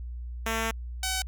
5% pulse tone pair in turn, 224.8 / 756.1 Hz, A3 / F#5, +37 / +37 cents, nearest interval octave + major sixth, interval 2100 cents, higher second, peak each -16 dBFS, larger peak neither, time 0.46-0.71 / 1.03-1.22 s, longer first, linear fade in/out 2 ms, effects added 60 Hz sine -34 dBFS peak until 1.27 s

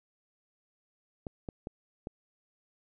clicks, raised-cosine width 2 ms, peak -24 dBFS, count 4, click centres 1.268 / 1.488 / 1.671 / 2.071 s, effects none

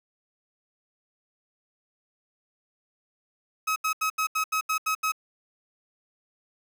30% pulse tone bursts, 1277 Hz, D#6, 45 cents sharp, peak -21 dBFS, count 9, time 3.67-5.121 s, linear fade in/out 10 ms, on 91 ms, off 79 ms, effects 9-bit

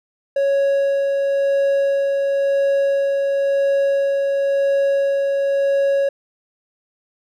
triangle tone with tremolo, 554.4 Hz, C#5, in tune, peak -12 dBFS, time 0.36-6.09 s, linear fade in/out 5 ms, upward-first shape sine, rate 0.96 Hz, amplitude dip 25%, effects none

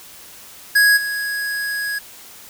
square tone with level steps, 1661.2 Hz, G#6, in tune, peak -11 / -22 dBFS, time 0.75-1.99 s, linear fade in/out 10 ms, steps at 0.96 s, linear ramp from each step 20 ms, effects white hiss -41 dBFS RMS until 2.49 s

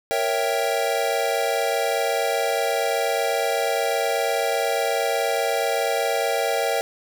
square chord, A# diminished seventh, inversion none, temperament equal, 466.2 / 554.4 / 659.3 / 784 Hz, A#4 / C#5 / E5 / G5, 0 / 0 / 0 / 0 cents, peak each -27 dBFS, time 0.11-6.81 s, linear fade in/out 0 ms, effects none

